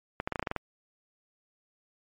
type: clicks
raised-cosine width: 0.5 ms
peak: -15 dBFS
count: 9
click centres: 0.201 / 0.275 / 0.323 / 0.358 / 0.395 / 0.427 / 0.472 / 0.514 / 0.563 s
effects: MP3 48 kbps